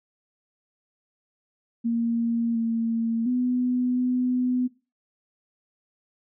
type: tone with pitch steps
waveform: sine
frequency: 232.3 / 228.5 / 249.2 / 250.7 Hz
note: A#3 / A#3 / B3 / B3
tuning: -6 / -34 / +16 / +26 cents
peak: -21 dBFS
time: 1.84-4.68 s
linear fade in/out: 20 ms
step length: 710 ms
effects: noise-tail reverb RT60 0.3 s tail -18 dB re dry